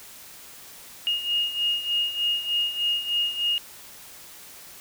sine beating tone pair, 2853 / 2856.3 Hz, F7 / F7, +36 / +38 cents, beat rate 3.3 Hz, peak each -24 / -29 dBFS, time 1.07-3.58 s, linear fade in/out 0 ms, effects white hiss -45 dBFS RMS until 4.8 s

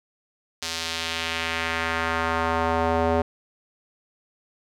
square tone with band-pass filter sweep, 82.41 Hz, E2, in tune, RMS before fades -25 dBFS, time 0.62-3.22 s, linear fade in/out 5 ms, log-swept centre 5000 to 590 Hz, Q 1.3, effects none

